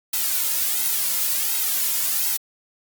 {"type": "noise with flanger", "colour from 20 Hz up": "blue", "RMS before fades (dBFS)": -22, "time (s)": [0.13, 2.37], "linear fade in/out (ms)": 5, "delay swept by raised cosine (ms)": [1.7, 2.64], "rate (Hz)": 1.4, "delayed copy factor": -0.95, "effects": ["Opus 48 kbps"]}